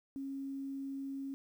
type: tone with quantisation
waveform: sine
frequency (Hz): 273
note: C#4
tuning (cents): -26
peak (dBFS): -38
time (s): 0.16-1.34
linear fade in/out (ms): 0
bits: 11
effects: none